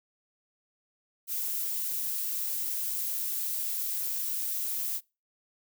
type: noise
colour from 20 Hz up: violet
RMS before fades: -32 dBFS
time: 1.27-5.01 s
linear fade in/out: 50 ms
effects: noise-tail reverb RT60 0.3 s tail -26 dB re dry